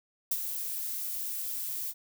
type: noise with ADSR envelope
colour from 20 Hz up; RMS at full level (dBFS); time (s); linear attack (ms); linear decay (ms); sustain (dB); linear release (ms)
violet; -27; 0.31-1.94; 6; 49; -8; 49
effects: none